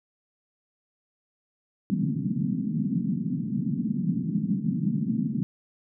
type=band-pass noise; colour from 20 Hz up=white; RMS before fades=-27 dBFS; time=1.9-5.43 s; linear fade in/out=0 ms; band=140 to 250 Hz; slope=48 dB/octave; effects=none